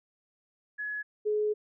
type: tone pair in turn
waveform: sine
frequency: 1692 / 423 Hz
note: G#6 / G#4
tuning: +32 / +32 cents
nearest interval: 2 octaves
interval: 2400 cents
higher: first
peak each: -32 / -25 dBFS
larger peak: second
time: 0.78-1.03 / 1.25-1.54 s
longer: second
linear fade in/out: 20 ms
effects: none